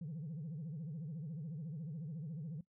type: tone with vibrato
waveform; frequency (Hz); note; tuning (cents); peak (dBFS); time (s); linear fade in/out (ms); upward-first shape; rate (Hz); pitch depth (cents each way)
sine; 155.56; D#3; 0; -39; 0.01-2.61; 5; sine; 14; 200
effects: noise-tail reverb RT60 0.1 s tail -19 dB re dry + tanh soft clip ceiling -39 dBFS